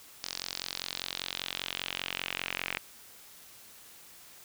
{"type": "tone with band-pass filter sweep", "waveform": "sawtooth", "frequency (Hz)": 45.06, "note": "F#1", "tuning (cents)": -45, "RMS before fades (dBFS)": -38, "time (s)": [0.23, 2.79], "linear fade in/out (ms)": 10, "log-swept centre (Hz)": [5100, 2400], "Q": 2.8, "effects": ["white hiss -53 dBFS RMS until 4.44 s"]}